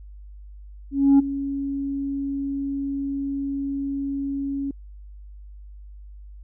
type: tone with ADSR envelope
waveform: sine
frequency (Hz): 277.2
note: C#4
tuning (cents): 0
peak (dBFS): -8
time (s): 0.91-4.71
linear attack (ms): 280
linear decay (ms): 16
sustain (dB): -16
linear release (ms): 3
effects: tanh soft clip ceiling -10 dBFS + added 50 Hz sine -39 dBFS peak until 6.43 s